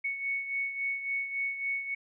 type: beating tone pair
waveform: sine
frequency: 2217 / 2220.6 Hz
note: C#7 / C#7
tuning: 0 / +2 cents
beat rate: 3.6 Hz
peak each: -31 / -38 dBFS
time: 0.04-1.95 s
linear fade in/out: 10 ms
effects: none